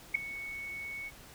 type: tone with ADSR envelope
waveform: sine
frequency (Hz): 2217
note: C#7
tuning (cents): 0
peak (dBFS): -20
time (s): 0.14-1.11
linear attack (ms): 12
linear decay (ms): 3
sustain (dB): -18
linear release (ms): 39
effects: pink hiss -53 dBFS RMS until 1.34 s